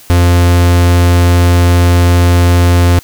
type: tone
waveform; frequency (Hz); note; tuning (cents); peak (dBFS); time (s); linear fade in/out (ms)
45% pulse; 87.5; F2; +4; -5; 0.1-2.99; 0
effects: white hiss -38 dBFS RMS until 3.03 s